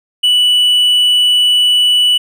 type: tone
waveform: triangle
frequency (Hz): 2960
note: F#7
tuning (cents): 0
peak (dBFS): -6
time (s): 0.23-2.18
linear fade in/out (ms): 10
effects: none